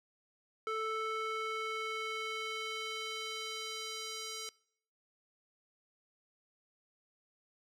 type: tone with band-pass filter sweep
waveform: square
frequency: 440 Hz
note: A4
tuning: in tune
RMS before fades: -39 dBFS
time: 0.67-4.49 s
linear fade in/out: 0 ms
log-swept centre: 1300 to 5300 Hz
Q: 1.3
effects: noise-tail reverb RT60 0.7 s tail -25 dB re dry